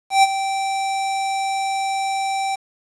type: tone with ADSR envelope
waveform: square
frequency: 779 Hz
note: G5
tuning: 11 cents flat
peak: -9 dBFS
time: 0.1-2.56 s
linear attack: 130 ms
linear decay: 31 ms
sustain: -12 dB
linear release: 14 ms
effects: resampled to 22050 Hz + 7-bit